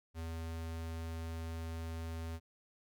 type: tone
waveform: square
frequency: 82 Hz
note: E2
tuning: 9 cents flat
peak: -40 dBFS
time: 0.14-2.4 s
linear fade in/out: 50 ms
effects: none